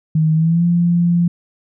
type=tone with pitch glide; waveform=sine; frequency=157.4 to 172.64 Hz; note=D#3 to F3; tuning=+20 to -20 cents; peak=-11 dBFS; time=0.15-1.28 s; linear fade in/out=5 ms; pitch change=+160 cents; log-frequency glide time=0.34-0.64 s; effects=none